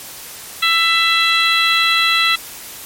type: harmonic tone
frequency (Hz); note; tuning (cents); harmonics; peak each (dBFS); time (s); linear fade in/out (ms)
665; E5; +15; 2 / 3 / 4 / 5 / 6; -18 / -18 / -18 / -18 / -18; 0.62-2.36; 10
effects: white hiss -33 dBFS RMS until 2.85 s + MP3 64 kbps